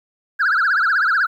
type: tone with vibrato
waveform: sine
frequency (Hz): 1480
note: F#6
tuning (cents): 0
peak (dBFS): -12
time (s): 0.39-1.27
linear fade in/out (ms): 20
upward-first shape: triangle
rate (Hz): 16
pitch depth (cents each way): 250
effects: tanh soft clip ceiling -12 dBFS + 9-bit